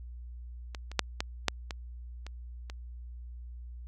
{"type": "clicks", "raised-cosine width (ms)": 0.2, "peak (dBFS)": [-22, -26, -6, -13, -7, -19, -26, -25], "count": 8, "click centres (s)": [0.748, 0.916, 0.993, 1.205, 1.483, 1.708, 2.266, 2.699], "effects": ["added 60 Hz sine -41 dBFS peak until 3.87 s"]}